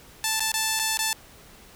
5% pulse tone with dropouts, 880 Hz, A5, in tune, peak -11 dBFS, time 0.24-1.13 s, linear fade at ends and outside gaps 1 ms, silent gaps 0.396-0.404 / 0.518-0.54 / 0.792-0.796 / 0.973-0.99 s, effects pink hiss -50 dBFS RMS until 1.75 s

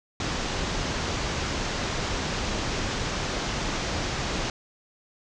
pink low-pass noise, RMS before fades -29 dBFS, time 0.2-4.5 s, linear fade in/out 2 ms, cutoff 6900 Hz, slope 48 dB/octave, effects none

